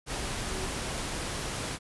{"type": "tone in noise", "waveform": "sine", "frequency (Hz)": 375.7, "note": "F#4", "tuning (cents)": 26, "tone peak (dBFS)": -39, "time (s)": [0.48, 0.69], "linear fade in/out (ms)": 50, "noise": "pink", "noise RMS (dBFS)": -34, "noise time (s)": [0.06, 1.79], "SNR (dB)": -8, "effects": ["resampled to 24000 Hz"]}